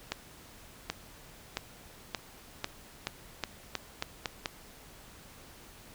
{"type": "accelerating click train", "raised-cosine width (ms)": 0.2, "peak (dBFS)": -14, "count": 11, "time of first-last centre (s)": [0.12, 4.458], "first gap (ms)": 780, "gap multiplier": 0.86, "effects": ["pink hiss -53 dBFS RMS until 5.94 s"]}